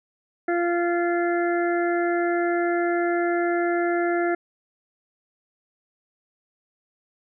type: harmonic tone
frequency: 345.8 Hz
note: F4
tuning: 17 cents flat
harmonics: 1 / 2 / 4 / 5 / 6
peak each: -22 / -26 / -31 / -32 / -36 dBFS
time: 0.48-4.35 s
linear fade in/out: 5 ms
effects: none